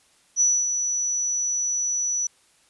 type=tone with ADSR envelope; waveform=sine; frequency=5920 Hz; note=F#8; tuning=in tune; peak=-15 dBFS; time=0.36-2.27 s; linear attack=47 ms; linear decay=250 ms; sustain=-7 dB; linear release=3 ms; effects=white hiss -60 dBFS RMS until 2.69 s + resampled to 24000 Hz